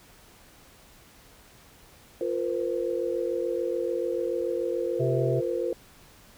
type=chord; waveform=sine; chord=F suspended fourth; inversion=none; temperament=equal with one note detuned; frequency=349.2 / 466.2 / 513.1 Hz; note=F4 / Bb4 / C5; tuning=0 / 0 / -34 cents; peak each=-30 dBFS; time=2.21-5.73 s; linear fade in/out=2 ms
type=harmonic tone; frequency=130.81 Hz; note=C3; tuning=in tune; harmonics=1 / 3 / 5; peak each=-26 / -30 / -32 dBFS; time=4.99-5.41 s; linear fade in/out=20 ms
effects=pink hiss -54 dBFS RMS until 6.37 s